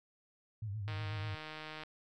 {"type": "tone with vibrato", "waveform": "sine", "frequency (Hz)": 103.83, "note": "G#2", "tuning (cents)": 0, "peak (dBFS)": -37, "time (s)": [0.62, 1.35], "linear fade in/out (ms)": 5, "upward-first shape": "sine", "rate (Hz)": 8.2, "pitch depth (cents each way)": 110}
{"type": "click train", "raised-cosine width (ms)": 0.3, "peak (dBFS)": -29, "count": 149, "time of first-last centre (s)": [0.88, 1.835], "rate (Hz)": 155}
{"effects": []}